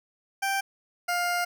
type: tone pair in turn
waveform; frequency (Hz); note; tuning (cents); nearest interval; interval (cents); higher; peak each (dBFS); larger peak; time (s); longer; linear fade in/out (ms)
20% pulse; 784 / 704.5; G5 / F5; 0 / +15; major second; 185; first; -20; neither; 0.42-0.61 / 1.08-1.45; second; 10
effects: none